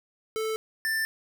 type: tone pair in turn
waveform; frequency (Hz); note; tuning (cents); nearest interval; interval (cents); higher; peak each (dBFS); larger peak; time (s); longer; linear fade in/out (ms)
square; 439.3 / 1776.1; A4 / A6; -3 / +16; 2 octaves; 2419; second; -28 / -26; second; 0.36-0.56 / 0.85-1.05; neither; 0
effects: none